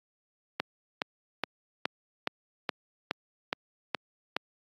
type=click train; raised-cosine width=0.3 ms; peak=-11 dBFS; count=10; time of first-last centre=0.6-4.366 s; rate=2.39 Hz; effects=high-pass 200 Hz 12 dB/octave + AAC 32 kbps